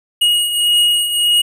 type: beating tone pair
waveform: square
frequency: 2882 / 2883.7 Hz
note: F#7 / F#7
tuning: -46 / -45 cents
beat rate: 1.7 Hz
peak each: -20 / -13 dBFS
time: 0.21-1.42 s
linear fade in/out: 10 ms
effects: none